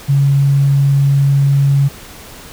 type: tone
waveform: sine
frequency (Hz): 139.4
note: C#3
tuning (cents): +10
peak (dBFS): -8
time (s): 0.08-1.89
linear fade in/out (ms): 20
effects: pink hiss -35 dBFS RMS until 2.52 s